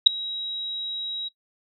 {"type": "tone with ADSR envelope", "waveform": "sine", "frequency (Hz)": 3840, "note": "B7", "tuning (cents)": -49, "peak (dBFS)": -4, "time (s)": [0.06, 1.29], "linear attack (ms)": 10, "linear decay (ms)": 5, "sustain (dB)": -24, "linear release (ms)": 17, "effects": ["noise-tail reverb RT60 0.1 s tail -19 dB re dry"]}